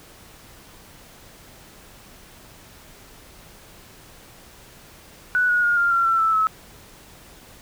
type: tone with pitch steps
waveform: sine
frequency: 1480 / 1452.1 / 1424.6 / 1397.7 / 1371.4 / 1345.5 / 1320.1 / 1295.1 Hz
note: F#6 / F#6 / F6 / F6 / F6 / E6 / E6 / E6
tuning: 0 / -33 / +34 / +1 / -32 / +35 / +2 / -31 cents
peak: -16 dBFS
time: 5.35-6.47 s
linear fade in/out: 0 ms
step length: 140 ms
effects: pink hiss -47 dBFS RMS until 7.61 s